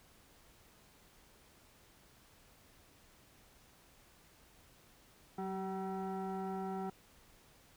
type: tone with frequency modulation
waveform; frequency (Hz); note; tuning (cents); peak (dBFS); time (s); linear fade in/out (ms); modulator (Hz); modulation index
sine; 188.5; F#3; +32; -36; 5.38-6.9; 5; 573; 1.3
effects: tanh soft clip ceiling -32 dBFS + pink hiss -64 dBFS RMS until 7.76 s